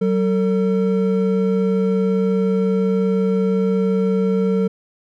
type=tone pair together; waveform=triangle; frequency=189.5 / 450.7 Hz; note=F#3 / A4; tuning=+42 / +42 cents; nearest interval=octave + minor third; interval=1500 cents; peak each=-15 / -17 dBFS; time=0.01-4.68 s; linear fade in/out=10 ms; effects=none